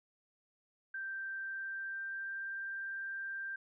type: tone with pitch glide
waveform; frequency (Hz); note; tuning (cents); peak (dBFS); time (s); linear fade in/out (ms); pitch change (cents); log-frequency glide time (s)
sine; 1568 to 1579.8; G6 to G6; 0 to +13; -38; 0.94-3.56; 5; +13; 1.43-2.42
effects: none